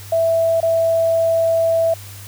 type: tone with dropouts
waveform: sine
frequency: 659.3 Hz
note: E5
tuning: in tune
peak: -13 dBFS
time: 0.12-1.94 s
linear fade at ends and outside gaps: 5 ms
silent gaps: 0.604-0.628 s
effects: added 99 Hz sine -35 dBFS peak until 2.27 s + white hiss -39 dBFS RMS until 2.27 s